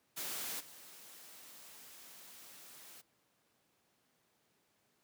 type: noise with level steps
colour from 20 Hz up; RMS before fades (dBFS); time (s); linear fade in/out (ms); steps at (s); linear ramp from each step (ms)
white; -41 / -55; 0.16-3.02; 20; 0.59; 20
effects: pink hiss -75 dBFS RMS until 5.03 s + high-pass 150 Hz 12 dB/octave